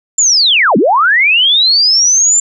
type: linear two-way sweep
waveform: sine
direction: down then up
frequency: 7310 to 174.8 to 7310 Hz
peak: -6 dBFS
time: 0.18-2.4 s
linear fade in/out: 5 ms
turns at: 0.77 s
effects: none